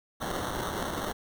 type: noise with sample-and-hold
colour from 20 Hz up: violet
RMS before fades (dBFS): -33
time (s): 0.2-1.13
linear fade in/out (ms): 20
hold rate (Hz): 2450
effects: none